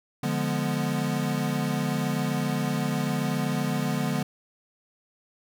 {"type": "chord", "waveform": "square", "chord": "D diminished seventh", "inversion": "none", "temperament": "equal", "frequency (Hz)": [146.83, 174.61, 207.7, 246.9], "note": ["D3", "F3", "Ab3", "Cb4"], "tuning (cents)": [0, 0, 0, 0], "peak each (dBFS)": [-30, -32, -32, -31], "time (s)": [0.23, 4.23], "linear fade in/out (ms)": 5, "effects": []}